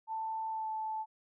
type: tone with pitch glide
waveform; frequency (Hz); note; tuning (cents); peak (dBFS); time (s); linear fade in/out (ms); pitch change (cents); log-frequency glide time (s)
sine; 886 to 874.3; A5 to A5; +12 to -11; -34; 0.07-1.06; 50; -23; 0.5-0.69
effects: none